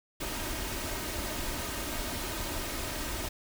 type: noise with comb filter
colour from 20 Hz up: pink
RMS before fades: -35 dBFS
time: 0.2-3.29 s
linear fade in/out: 10 ms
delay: 3.2 ms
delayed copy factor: +0.5
effects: none